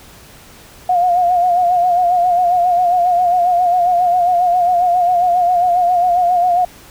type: tone with vibrato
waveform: sine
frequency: 712 Hz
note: F5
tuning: 33 cents sharp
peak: -10 dBFS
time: 0.89-6.65 s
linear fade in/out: 5 ms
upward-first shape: sine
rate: 7.4 Hz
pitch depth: 52 cents each way
effects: pink hiss -41 dBFS RMS until 6.9 s